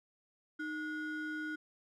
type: ring-modulated tone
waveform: triangle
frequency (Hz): 880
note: A5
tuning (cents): 0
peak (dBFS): -32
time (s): 0.59-1.56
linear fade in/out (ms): 10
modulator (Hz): 571
effects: none